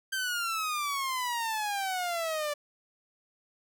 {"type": "exponential sweep", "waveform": "sawtooth", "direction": "down", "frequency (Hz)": [1573, 581], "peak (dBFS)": -26, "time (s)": [0.12, 2.54], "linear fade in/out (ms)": 10, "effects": []}